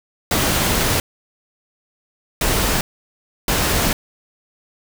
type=noise bursts at uneven times; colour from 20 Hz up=pink; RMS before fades=-18 dBFS; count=3; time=0.31-1 / 2.41-2.81 / 3.48-3.93 s; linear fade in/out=2 ms; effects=none